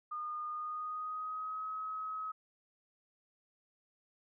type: tone with pitch glide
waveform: sine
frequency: 1221 to 1275.8 Hz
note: D#6 to D#6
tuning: -33 to +43 cents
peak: -37 dBFS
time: 0.11-2.32 s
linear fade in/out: 10 ms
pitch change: +76 cents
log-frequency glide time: 0.47-1.65 s
effects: none